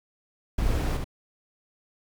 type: noise with echo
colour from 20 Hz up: brown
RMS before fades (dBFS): -26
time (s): 0.58-0.97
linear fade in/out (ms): 5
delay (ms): 73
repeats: 1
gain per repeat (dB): -4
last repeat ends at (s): 1.043
effects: none